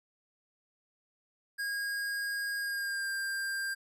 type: tone with pitch glide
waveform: square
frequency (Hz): 1632 to 1592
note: G#6 to G6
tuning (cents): -31 to +26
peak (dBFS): -33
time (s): 1.58-3.75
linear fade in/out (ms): 20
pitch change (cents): -43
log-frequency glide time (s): 2.59-3.1
effects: resampled to 32000 Hz